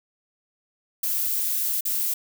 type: noise with dropouts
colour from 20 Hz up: violet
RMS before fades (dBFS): -25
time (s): 1.03-2.14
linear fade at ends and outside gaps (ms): 5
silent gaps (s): 1.808-1.852
effects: none